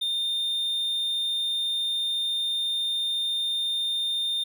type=tone; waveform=triangle; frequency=3627 Hz; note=A#7; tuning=48 cents flat; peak=-23 dBFS; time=0.01-4.44 s; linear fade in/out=10 ms; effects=none